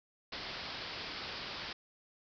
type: low-pass noise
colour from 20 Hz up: white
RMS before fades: -43 dBFS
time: 0.32-1.73 s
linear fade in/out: 5 ms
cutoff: 5200 Hz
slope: 96 dB/octave
effects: none